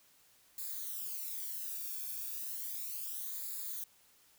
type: noise with flanger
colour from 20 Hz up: violet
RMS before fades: -41 dBFS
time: 0.58-3.84 s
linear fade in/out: 2 ms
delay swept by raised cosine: 0.34 to 1.01 ms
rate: 0.34 Hz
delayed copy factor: -1
effects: white hiss -66 dBFS RMS until 4.38 s